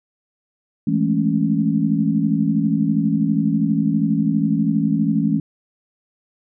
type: chord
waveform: sine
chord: A major seventh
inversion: second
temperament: equal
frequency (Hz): 164.81 / 207.7 / 220 / 277.2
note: E3 / G#3 / A3 / C#4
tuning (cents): 0 / 0 / 0 / 0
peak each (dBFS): -21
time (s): 0.87-5.4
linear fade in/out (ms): 5
effects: none